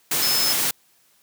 sine tone in noise, 5200 Hz, E8, 24 cents flat, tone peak -21 dBFS, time 0.22-0.53 s, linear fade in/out 5 ms, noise white, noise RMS -22 dBFS, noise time 0.11-0.71 s, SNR -2 dB, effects white hiss -60 dBFS RMS until 1.22 s + high-pass 100 Hz 12 dB/octave

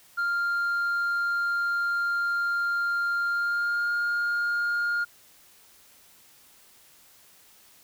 sine tone with pitch glide, 1396.9 to 1414.8 Hz, F6 to F6, 0 to +22 cents, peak -21 dBFS, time 0.17-5.05 s, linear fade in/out 20 ms, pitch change +22 cents, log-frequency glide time 3.28-3.92 s, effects tanh soft clip ceiling -23 dBFS + white hiss -56 dBFS RMS until 7.83 s

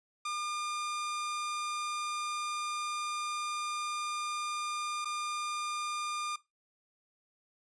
sawtooth tone with dropouts, 1206 Hz, D6, 46 cents sharp, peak -30 dBFS, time 0.25-6.36 s, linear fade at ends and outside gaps 5 ms, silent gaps 5.047-5.054 s, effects noise-tail reverb RT60 0.2 s tail -18 dB re dry + resampled to 22050 Hz

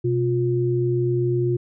sine tone pair together, 126.3 / 354.3 Hz, B2 / F4, +39 / +25 cents, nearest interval octave + tritone, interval 1786 cents, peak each -21 dBFS, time 0.04-1.57 s, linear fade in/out 10 ms, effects none

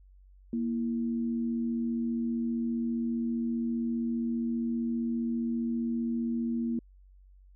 sine tone pair together, 234.5 / 329.6 Hz, A#3 / E4, +11 / 0 cents, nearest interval tritone, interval 589 cents, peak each -28 / -38 dBFS, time 0.53-6.79 s, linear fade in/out 2 ms, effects added 47 Hz sine -53 dBFS peak until 7.55 s

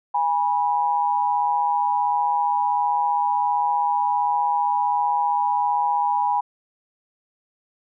sine tone pair together, 821.6 / 977 Hz, G#5 / B5, -19 / -19 cents, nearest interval minor third, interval 300 cents, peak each -21 dBFS, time 0.14-6.41 s, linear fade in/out 10 ms, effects none

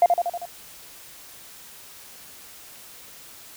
sine tone with echo, 697 Hz, F5, 4 cents flat, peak -10 dBFS, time 0.02-0.06 s, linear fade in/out 2 ms, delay 79 ms, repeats 5, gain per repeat -4 dB, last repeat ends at 0.455 s, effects tanh soft clip ceiling -8 dBFS + white hiss -45 dBFS RMS until 3.56 s

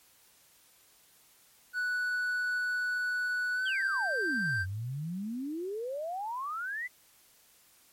triangle tone with pitch glide, 1480 to 1568 Hz, F#6 to G6, 0 to 0 cents, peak -27 dBFS, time 1.73-4.66 s, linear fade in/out 50 ms, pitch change +100 cents, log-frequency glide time 3.54-3.75 s
sine exponential two-way sweep, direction down then up, 3438 to 88.6 to 2052 Hz, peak -33 dBFS, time 3.65-6.88 s, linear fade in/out 20 ms, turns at 4.63 s
effects white hiss -62 dBFS RMS until 7.92 s + MP3 64 kbps

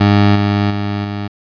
20% pulse tone with level steps, 102 Hz, G#2, 31 cents flat, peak -3 / -7 / -12 / -15 dBFS, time 0-1.28 s, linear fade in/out 10 ms, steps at 0.35 / 0.7 / 1.04 s, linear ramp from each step 10 ms, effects resampled to 11025 Hz

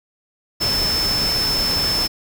sine tone in noise, 5274 Hz, E8, in tune, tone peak -18 dBFS, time 0.6-2.08 s, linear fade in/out 20 ms, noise pink, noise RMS -25 dBFS, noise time 0.6-2.08 s, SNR +4 dB, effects none

